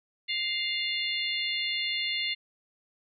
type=harmonic tone with a mistuned harmonic; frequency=705 Hz; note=F5; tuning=16 cents sharp; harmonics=3 / 4 / 5 / 6; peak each=-32 / -33 / -34 / -35 dBFS; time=0.28-2.35 s; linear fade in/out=20 ms; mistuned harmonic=3; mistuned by=-16 cents; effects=none